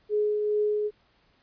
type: tone with tremolo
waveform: sine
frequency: 420.3 Hz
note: G#4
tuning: 21 cents sharp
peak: -21 dBFS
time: 0.09-0.91 s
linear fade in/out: 50 ms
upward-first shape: triangle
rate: 2.4 Hz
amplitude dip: 35%
effects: pink hiss -65 dBFS RMS until 1.42 s + resampled to 11025 Hz